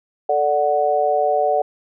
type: chord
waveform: sine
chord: D major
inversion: second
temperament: equal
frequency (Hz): 440 / 587.3 / 740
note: A4 / D5 / F#5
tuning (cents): 0 / 0 / 0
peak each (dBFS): -22 / -19 / -18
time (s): 0.29-1.62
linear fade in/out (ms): 5
effects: none